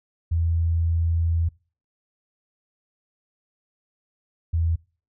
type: tone pair in turn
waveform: sine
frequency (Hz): 83.2 / 82.72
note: E2 / E2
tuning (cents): +17 / +7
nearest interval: unison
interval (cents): 10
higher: first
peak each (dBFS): -19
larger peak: neither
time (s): 0.31-1.49 / 4.53-4.76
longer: first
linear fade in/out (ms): 10
effects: noise-tail reverb RT60 0.4 s tail -25 dB re dry